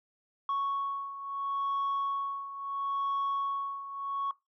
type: beating tone pair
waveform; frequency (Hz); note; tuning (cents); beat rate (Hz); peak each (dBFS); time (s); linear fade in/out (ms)
sine; 1108.7 / 1109.44; C#6 / C#6; 0 / +1; 0.74; -30 / -34; 0.49-4.31; 2
effects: noise-tail reverb RT60 0.2 s tail -21 dB re dry + tanh soft clip ceiling -26 dBFS